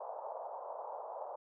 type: band-pass noise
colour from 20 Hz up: pink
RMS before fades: -44 dBFS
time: 0-1.36 s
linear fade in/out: 10 ms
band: 530 to 1000 Hz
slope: 48 dB/octave
effects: none